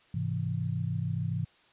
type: chord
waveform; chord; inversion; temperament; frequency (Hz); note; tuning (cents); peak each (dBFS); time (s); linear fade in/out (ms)
sine; Ab augmented; none; equal; 103.83 / 130.81 / 164.81; Ab2 / C3 / E3; 0 / 0 / 0; -33; 0.14-1.45; 5
effects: white hiss -62 dBFS RMS until 1.72 s + resampled to 8000 Hz